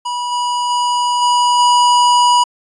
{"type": "tone with level steps", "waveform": "square", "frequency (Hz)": 974, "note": "B5", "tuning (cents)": -24, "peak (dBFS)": [-19, -16, -14, -11, -9], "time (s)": [0.05, 2.44], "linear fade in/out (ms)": 10, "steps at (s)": [0.31, 0.69, 1.21, 1.58], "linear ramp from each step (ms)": 20, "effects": ["resampled to 22050 Hz"]}